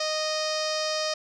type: tone with low-pass filter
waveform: sawtooth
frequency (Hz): 620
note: D#5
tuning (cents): -6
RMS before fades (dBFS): -28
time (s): 0-1.14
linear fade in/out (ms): 5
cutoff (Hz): 5300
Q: 5.6
effects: none